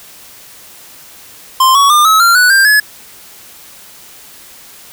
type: tone with pitch steps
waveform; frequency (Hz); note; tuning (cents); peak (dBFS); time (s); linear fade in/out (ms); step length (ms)
square; 1046.5 / 1121.6 / 1202.1 / 1288.4 / 1380.9 / 1480 / 1586.2 / 1700; C6 / C#6 / D6 / E6 / F6 / F#6 / G6 / G#6; 0 / +20 / +40 / -40 / -20 / 0 / +20 / +40; -6; 1.6-2.8; 5; 150
effects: white hiss -37 dBFS RMS until 4.92 s